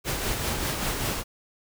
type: noise with tremolo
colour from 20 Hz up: pink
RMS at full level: -27 dBFS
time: 0.04-1.24 s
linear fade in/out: 50 ms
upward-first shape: sine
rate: 5.1 Hz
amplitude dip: 35%
effects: none